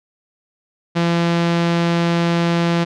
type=tone with low-pass filter; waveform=sawtooth; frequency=170 Hz; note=F3; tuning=46 cents flat; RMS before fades=-17 dBFS; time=0.95-2.85 s; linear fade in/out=20 ms; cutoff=4300 Hz; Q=1; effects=none